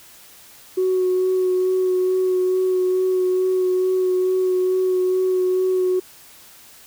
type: tone with vibrato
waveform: sine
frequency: 370 Hz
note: F#4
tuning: in tune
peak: -15 dBFS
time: 0.77-6 s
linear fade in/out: 10 ms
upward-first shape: sine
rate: 2.3 Hz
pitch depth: 14 cents each way
effects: tanh soft clip ceiling -12 dBFS + white hiss -46 dBFS RMS until 6.86 s